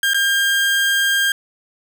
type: tone with dropouts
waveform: 30% pulse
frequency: 1604 Hz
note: G6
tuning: 39 cents sharp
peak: -12 dBFS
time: 0.03-1.32 s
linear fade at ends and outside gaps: 2 ms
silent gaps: 0.135-0.144 s
effects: none